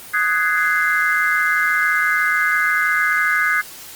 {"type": "chord", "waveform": "sine", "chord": "Ab dominant seventh", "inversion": "second", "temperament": "just", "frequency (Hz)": [1245.9, 1495.1, 1661.2, 2077], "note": ["Eb6", "Gb6", "Ab6", "C7"], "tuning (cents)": [2, 18, 0, -13], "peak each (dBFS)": [-22, -20, -19, -21], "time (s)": [0.13, 3.62], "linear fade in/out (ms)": 20, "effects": ["white hiss -37 dBFS RMS until 3.95 s", "Opus 32 kbps"]}